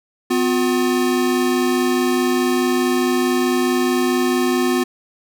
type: tone pair together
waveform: square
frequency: 252.8 / 357.5 Hz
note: B3 / F4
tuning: +41 / +41 cents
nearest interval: tritone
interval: 600 cents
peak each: -19 dBFS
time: 0.3-4.84 s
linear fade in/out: 10 ms
effects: none